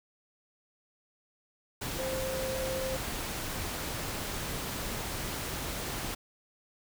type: tone in noise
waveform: sine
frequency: 525 Hz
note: C5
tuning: 6 cents sharp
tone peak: -33 dBFS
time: 1.98-2.97 s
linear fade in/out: 10 ms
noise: pink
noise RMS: -36 dBFS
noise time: 1.81-6.15 s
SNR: 0 dB
effects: none